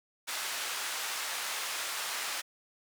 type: band-pass noise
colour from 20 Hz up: pink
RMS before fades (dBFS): -36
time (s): 0.27-2.42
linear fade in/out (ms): 20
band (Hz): 1100 to 12000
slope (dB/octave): 12
effects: none